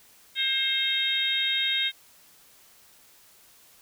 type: harmonic tone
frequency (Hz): 532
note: C5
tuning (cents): +29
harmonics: 3 / 4 / 5 / 6 / 7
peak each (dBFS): -34 / -30 / -36 / -29 / -26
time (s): 0.35-1.92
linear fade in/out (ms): 50
effects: white hiss -56 dBFS RMS until 3.81 s